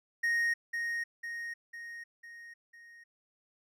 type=tone with echo; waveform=triangle; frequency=1864.7 Hz; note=A#6; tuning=in tune; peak=-25 dBFS; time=0.23-0.54 s; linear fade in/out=10 ms; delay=500 ms; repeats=5; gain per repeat=-5 dB; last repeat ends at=3.04 s; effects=none